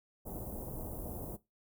pink band-stop noise, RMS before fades -42 dBFS, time 0.25-1.37 s, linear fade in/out 20 ms, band 740 to 12000 Hz, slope 24 dB/octave, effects noise-tail reverb RT60 0.2 s tail -18 dB re dry

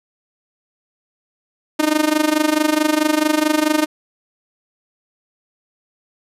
sawtooth tone with amplitude modulation, 306.3 Hz, D#4, 27 cents flat, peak -7 dBFS, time 1.79-3.86 s, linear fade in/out 10 ms, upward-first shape sine, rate 24.6 Hz, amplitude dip 85%, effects resampled to 32000 Hz

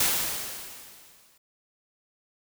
white noise with exponential decay, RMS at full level -22 dBFS, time 0-1.38 s, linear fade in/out 5 ms, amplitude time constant 300 ms, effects none

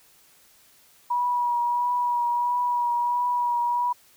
sine tone with vibrato, 967 Hz, B5, 37 cents flat, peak -21 dBFS, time 1.1-3.93 s, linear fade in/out 10 ms, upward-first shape triangle, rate 1.5 Hz, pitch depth 23 cents each way, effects white hiss -57 dBFS RMS until 4.16 s

